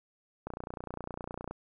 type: click train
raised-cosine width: 1 ms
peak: -24 dBFS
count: 32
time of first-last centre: 0.47-1.51 s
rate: 29.8 Hz
effects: none

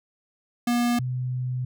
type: tone pair in turn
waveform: square / sine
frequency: 240 / 126.44 Hz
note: B3 / B2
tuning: -49 / +41 cents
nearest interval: major seventh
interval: 1110 cents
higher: first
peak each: -21 / -25 dBFS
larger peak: first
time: 0.67-0.99 / 0.99-1.65 s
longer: second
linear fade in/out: 5 ms
effects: none

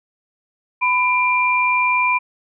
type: tone pair together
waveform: sine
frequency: 1000 / 2378 Hz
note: B5 / D7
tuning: +21 / +21 cents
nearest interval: octave + minor third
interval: 1500 cents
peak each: -17 dBFS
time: 0.81-2.19 s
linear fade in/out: 20 ms
effects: none

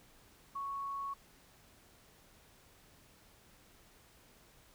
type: tone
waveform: sine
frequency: 1108.7 Hz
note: C#6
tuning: in tune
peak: -37 dBFS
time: 0.55-1.14 s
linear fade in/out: 10 ms
effects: pink hiss -63 dBFS RMS until 4.74 s

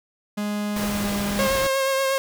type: tone with pitch glide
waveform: 45% pulse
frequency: 207.7 to 202.8 Hz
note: G#3 to G#3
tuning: 0 to -41 cents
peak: -24 dBFS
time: 0.37-1.48 s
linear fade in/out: 10 ms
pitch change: -41 cents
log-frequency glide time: 0.75-1.12 s
type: noise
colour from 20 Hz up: pink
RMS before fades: -30 dBFS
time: 0.76-1.67 s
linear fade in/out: 2 ms
type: tone with vibrato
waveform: sawtooth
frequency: 538 Hz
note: C5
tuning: 48 cents sharp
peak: -16 dBFS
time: 1.39-2.18 s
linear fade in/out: 0 ms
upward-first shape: triangle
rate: 8.4 Hz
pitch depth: 27 cents each way
effects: none

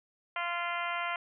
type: harmonic tone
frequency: 346 Hz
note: F4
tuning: 16 cents flat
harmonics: 2 / 3 / 4 / 5 / 6 / 7 / 8 / 9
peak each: -38 / -37 / -37 / -44 / -38 / -43 / -44 / -46 dBFS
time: 0.36-1.16 s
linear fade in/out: 2 ms
effects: none

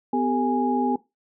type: tone cluster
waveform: sine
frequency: 251.9 / 391.3 / 444.5 / 828 Hz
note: B3 / G4 / A4 / G#5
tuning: +34 / -3 / +18 / -5 cents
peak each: -23 / -29 / -30 / -24 dBFS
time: 0.13-0.96 s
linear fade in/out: 5 ms
effects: noise-tail reverb RT60 0.2 s tail -18 dB re dry

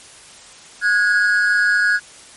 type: tone pair together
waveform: triangle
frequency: 1455.6 / 1654 Hz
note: F#6 / G#6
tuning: -29 / -8 cents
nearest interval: major second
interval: 221 cents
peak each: -14 dBFS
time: 0.81-2 s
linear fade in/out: 50 ms
effects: white hiss -42 dBFS RMS until 2.36 s + MP3 48 kbps

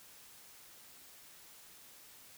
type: silence
effects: white hiss -57 dBFS RMS until 2.37 s

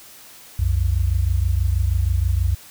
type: tone pair together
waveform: sine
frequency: 63.43 / 89.7 Hz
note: B1 / F2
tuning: +47 / +47 cents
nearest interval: tritone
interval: 600 cents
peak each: -19 dBFS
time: 0.59-2.55 s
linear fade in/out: 5 ms
effects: white hiss -44 dBFS RMS until 2.7 s

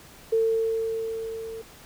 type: tone with level ramp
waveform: sine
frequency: 450 Hz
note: A4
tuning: 39 cents sharp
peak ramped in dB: -18 to -34 dBFS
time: 0.32-1.62 s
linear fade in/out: 10 ms
effects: pink hiss -49 dBFS RMS until 1.85 s

